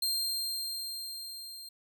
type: tone with level ramp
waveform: sawtooth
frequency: 4186 Hz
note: C8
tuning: in tune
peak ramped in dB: -25 to -41 dBFS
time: 0.02-1.69 s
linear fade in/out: 5 ms
effects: none